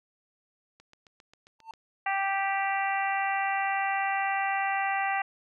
click train, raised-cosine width 0.2 ms, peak -36 dBFS, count 8, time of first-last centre 0.8-1.737 s, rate 7.47 Hz
triangle tone with exponential growth, 897 Hz, A5, 33 cents sharp, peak -32 dBFS, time 1.59-1.71 s, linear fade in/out 2 ms, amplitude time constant 24 ms
harmonic tone, 391.7 Hz, G4, 1 cent flat, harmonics 2 / 3 / 4 / 5 / 6 / 7, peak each -28 / -36 / -36 / -32 / -38 / -38 dBFS, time 2.06-5.22 s, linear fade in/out 5 ms
effects none

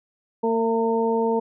harmonic tone with a mistuned harmonic, 227.6 Hz, A#3, 41 cents flat, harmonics 1 / 2 / 3 / 4, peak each -25 / -21 / -32 / -26 dBFS, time 0.43-1.4 s, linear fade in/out 10 ms, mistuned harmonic 3, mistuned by -22 cents, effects none

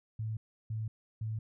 sine tone bursts, 109.9 Hz, A2, 2 cents flat, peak -33 dBFS, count 3, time 0.19-1.39 s, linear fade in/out 5 ms, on 180 ms, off 330 ms, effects none

